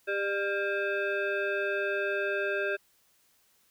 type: tone with frequency modulation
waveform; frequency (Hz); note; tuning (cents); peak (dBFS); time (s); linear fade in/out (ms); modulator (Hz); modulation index
sine; 600; D5; +37; -27; 0.07-2.77; 20; 998; 1.6
effects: white hiss -67 dBFS RMS until 3.7 s